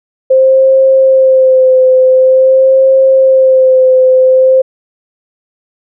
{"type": "tone with vibrato", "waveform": "sine", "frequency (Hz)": 523.3, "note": "C5", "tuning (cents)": 0, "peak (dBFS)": -3, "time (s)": [0.3, 4.62], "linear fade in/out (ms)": 10, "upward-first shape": "sine", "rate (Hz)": 0.47, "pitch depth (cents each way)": 26, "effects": []}